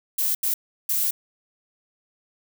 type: noise bursts at uneven times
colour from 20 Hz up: violet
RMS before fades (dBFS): -23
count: 3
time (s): 0.18-0.35 / 0.43-0.54 / 0.89-1.11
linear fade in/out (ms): 5
effects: none